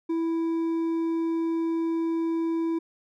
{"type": "tone with hard clipping", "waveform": "triangle", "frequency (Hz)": 329.6, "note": "E4", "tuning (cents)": 0, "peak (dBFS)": -25, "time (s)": [0.09, 2.79], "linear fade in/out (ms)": 10, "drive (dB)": 7, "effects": []}